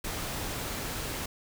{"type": "noise", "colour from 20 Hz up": "pink", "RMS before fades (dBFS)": -35, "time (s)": [0.04, 1.26], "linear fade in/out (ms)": 5, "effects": []}